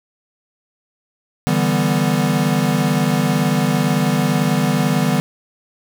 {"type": "chord", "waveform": "square", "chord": "E minor seventh", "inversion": "third", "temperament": "equal", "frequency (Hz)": [146.83, 164.81, 196, 246.9], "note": ["D3", "E3", "G3", "B3"], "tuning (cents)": [0, 0, 0, 0], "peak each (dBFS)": -21, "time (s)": [1.47, 5.2], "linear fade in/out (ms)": 0, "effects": []}